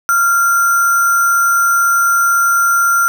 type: tone with sample-and-hold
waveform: sine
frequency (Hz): 1386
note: F6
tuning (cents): -14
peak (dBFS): -9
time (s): 0.09-3.08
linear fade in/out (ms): 0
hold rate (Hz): 7350
effects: none